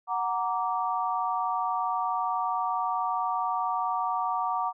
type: chord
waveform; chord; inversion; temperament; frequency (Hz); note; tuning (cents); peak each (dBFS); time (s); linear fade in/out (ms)
sine; Gb augmented; none; equal with one note detuned; 740 / 932.3 / 1164.5; Gb5 / Bb5 / D6; 0 / 0 / -15; -30; 0.07-4.73; 50
effects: none